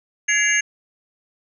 sine tone cluster, 1682 / 2066 / 2299 / 2814 / 6410 Hz, G#6 / C7 / D7 / F7 / G8, +22 / -22 / -37 / +12 / +38 cents, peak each -20 / -22 / -25 / -26 / -21 dBFS, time 0.28-0.61 s, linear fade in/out 10 ms, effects none

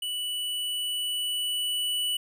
square tone with level ramp, 2960 Hz, F#7, in tune, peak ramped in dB -30 to -26 dBFS, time 0.02-2.17 s, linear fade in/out 5 ms, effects none

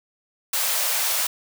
white high-pass noise, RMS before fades -23 dBFS, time 0.53-1.27 s, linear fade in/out 5 ms, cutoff 500 Hz, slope 48 dB/octave, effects none

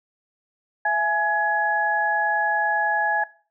sine tone cluster, 668 / 838 / 1681 Hz, E5 / G#5 / G#6, +23 / +15 / +20 cents, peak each -29 / -22 / -21 dBFS, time 0.85-3.24 s, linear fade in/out 5 ms, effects noise-tail reverb RT60 0.4 s tail -19 dB re dry

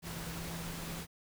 sine tone in noise, 167.3 Hz, E3, 26 cents sharp, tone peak -43 dBFS, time 0.02-1.07 s, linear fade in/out 50 ms, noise pink, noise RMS -43 dBFS, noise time 0.02-1.07 s, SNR -3 dB, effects none

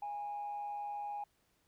sine tone with amplitude modulation, 822 Hz, G#5, 18 cents flat, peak -35 dBFS, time 0.02-1.24 s, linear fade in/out 5 ms, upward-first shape sine, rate 144 Hz, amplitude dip 40%, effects tanh soft clip ceiling -34 dBFS + pink hiss -75 dBFS RMS until 1.67 s

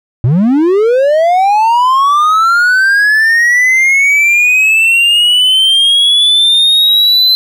triangle linear sweep, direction up, 108 to 4072 Hz, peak -4 dBFS, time 0.24-7.35 s, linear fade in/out 0 ms, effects none

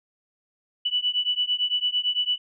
sine beating tone pair, 2960 / 2968.9 Hz, F#7 / F#7, 0 / +5 cents, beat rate 8.9 Hz, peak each -25 dBFS, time 0.85-2.38 s, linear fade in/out 10 ms, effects none

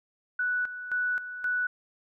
sine tone with tremolo, 1480 Hz, F#6, in tune, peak -25 dBFS, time 0.39-1.67 s, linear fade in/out 5 ms, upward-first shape square, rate 1.9 Hz, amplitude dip 70%, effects none

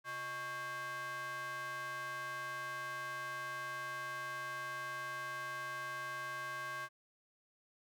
square ring-modulated tone, 243.6 Hz, B3, 24 cents flat, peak -38 dBFS, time 0.04-6.89 s, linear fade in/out 50 ms, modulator 1350 Hz, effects none

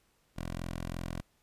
10% pulse tone, 42.93 Hz, F1, 29 cents flat, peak -28 dBFS, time 0.36-1.22 s, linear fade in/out 20 ms, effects pink hiss -71 dBFS RMS until 1.42 s + resampled to 32000 Hz

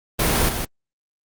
pink noise with echo, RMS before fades -19 dBFS, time 0.19-0.49 s, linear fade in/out 5 ms, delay 160 ms, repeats 1, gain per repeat -6 dB, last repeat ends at 0.65 s, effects Opus 32 kbps

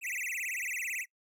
square tone with vibrato, 2294 Hz, D7, 41 cents flat, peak -34 dBFS, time 0.01-1.06 s, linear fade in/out 50 ms, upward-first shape sine, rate 18 Hz, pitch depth 290 cents each way, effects noise-tail reverb RT60 0.1 s tail -24 dB re dry

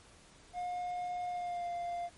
triangle tone with pitch glide, 715 to 696.7 Hz, F5 to F5, +41 to -4 cents, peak -33 dBFS, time 0.53-2.1 s, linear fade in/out 50 ms, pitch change -45 cents, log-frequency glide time 1.27-1.7 s, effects pink hiss -59 dBFS RMS until 2.17 s + MP3 48 kbps

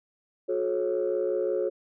sine tone cluster, 362.4 / 427.9 / 544 Hz, F#4 / A4 / C#5, -36 / -48 / -33 cents, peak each -28 dBFS, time 0.48-1.7 s, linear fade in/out 20 ms, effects tanh soft clip ceiling -18 dBFS

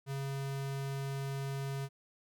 square tone, 137.3 Hz, C#3, 16 cents flat, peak -36 dBFS, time 0.06-1.89 s, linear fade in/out 50 ms, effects none

